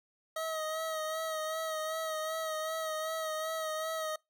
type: tone with vibrato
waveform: 25% pulse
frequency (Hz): 634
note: D#5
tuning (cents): +32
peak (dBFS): -30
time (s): 0.36-4.16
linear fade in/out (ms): 5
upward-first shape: sine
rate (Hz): 2.6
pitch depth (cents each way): 32
effects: noise-tail reverb RT60 0.2 s tail -25 dB re dry